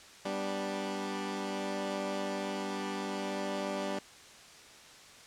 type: chord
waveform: 15% pulse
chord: G major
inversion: none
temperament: equal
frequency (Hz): 196 / 246.9 / 293.7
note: G3 / B3 / D4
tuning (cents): 0 / 0 / 0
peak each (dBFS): -30 / -36 / -32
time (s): 0.25-3.99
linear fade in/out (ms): 5
effects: white hiss -53 dBFS RMS until 5.26 s + low-pass 7000 Hz 12 dB/octave